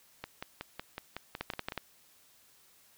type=two click trains; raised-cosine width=0.3 ms; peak=-18 / -22 dBFS; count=5 / 9; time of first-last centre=1.41-1.777 / 0.24-1.721 s; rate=10.9 / 5.4 Hz; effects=white hiss -63 dBFS RMS until 2.97 s